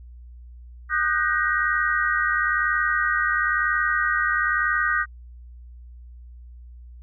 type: tone cluster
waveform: sine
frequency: 1225 / 1482 / 1563 / 1885 Hz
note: D#6 / F#6 / G6 / A#6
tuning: -27 / +2 / -6 / +19 cents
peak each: -25 dBFS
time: 0.89-5.06 s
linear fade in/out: 50 ms
effects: added 60 Hz sine -40 dBFS peak until 7.02 s